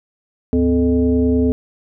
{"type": "tone with frequency modulation", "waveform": "sine", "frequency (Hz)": 255, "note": "C4", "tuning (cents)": -44, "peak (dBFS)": -12, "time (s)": [0.53, 1.52], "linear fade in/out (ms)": 0, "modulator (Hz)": 180, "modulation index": 1, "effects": []}